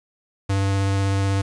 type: tone with vibrato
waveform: square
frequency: 98 Hz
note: G2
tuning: in tune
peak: -19 dBFS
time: 0.49-1.42 s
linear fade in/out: 10 ms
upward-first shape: sine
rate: 16 Hz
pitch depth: 10 cents each way
effects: resampled to 22050 Hz + 8-bit